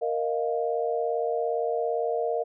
sine chord, Bb suspended fourth, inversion none, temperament just, 466.2 / 621.6 / 699.2 Hz, Bb4 / Eb5 / F5, 0 / -2 / +2 cents, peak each -27 / -30 / -30 dBFS, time 0.01-2.44 s, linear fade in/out 20 ms, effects none

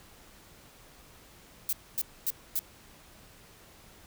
violet noise bursts, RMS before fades -29 dBFS, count 4, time 1.69-2.592 s, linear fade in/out 2 ms, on 38 ms, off 250 ms, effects pink hiss -55 dBFS RMS until 4.06 s

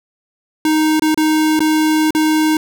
square tone with dropouts, 311.1 Hz, D#4, in tune, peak -12 dBFS, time 0.65-2.57 s, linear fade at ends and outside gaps 2 ms, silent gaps 0.996-1.021 / 1.145-1.175 / 1.593-1.604 / 2.107-2.149 s, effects none

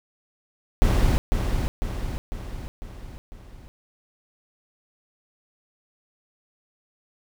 brown noise with echo, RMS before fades -18 dBFS, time 0.82-1.18 s, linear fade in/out 0 ms, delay 500 ms, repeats 5, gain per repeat -5 dB, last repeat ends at 3.68 s, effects none

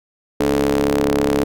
sawtooth ring-modulated tone, 69.3 Hz, C#2, in tune, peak -8 dBFS, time 0.4-1.44 s, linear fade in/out 5 ms, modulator 364 Hz, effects none

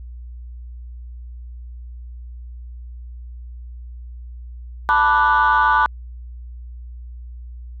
sine chord, B minor seventh, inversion third, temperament equal, 880 / 987.8 / 1174.7 / 1480 Hz, A5 / B5 / D6 / F#6, 0 / 0 / 0 / 0 cents, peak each -17 dBFS, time 4.89-5.86 s, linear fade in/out 0 ms, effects tanh soft clip ceiling -7 dBFS + added 60 Hz sine -32 dBFS peak until 7.8 s

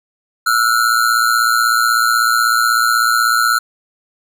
square ring-modulated tone, 1388 Hz, F6, 11 cents flat, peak -9 dBFS, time 0.46-3.59 s, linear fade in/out 10 ms, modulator 58.1 Hz, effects none

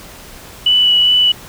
sine tone with vibrato, 2960 Hz, F#7, in tune, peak -8 dBFS, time 0.66-1.32 s, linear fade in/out 5 ms, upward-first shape sine, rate 2.5 Hz, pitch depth 12 cents each way, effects pink hiss -36 dBFS RMS until 1.48 s

